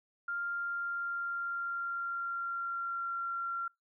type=tone with pitch glide; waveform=sine; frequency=1396.9 to 1373.7 Hz; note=F6 to F6; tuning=0 to -29 cents; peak=-33 dBFS; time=0.28-3.68 s; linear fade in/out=5 ms; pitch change=-29 cents; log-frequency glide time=0.43-3.18 s; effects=noise-tail reverb RT60 0.2 s tail -26 dB re dry